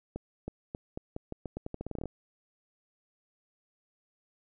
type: accelerating click train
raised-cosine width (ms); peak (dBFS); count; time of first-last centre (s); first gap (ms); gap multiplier
2; -23; 18; 0.16-2.057; 320; 0.84
effects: none